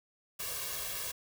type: noise with comb filter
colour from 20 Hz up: white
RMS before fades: -38 dBFS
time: 0.39-1.12 s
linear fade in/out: 10 ms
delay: 1.8 ms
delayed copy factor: +1
effects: none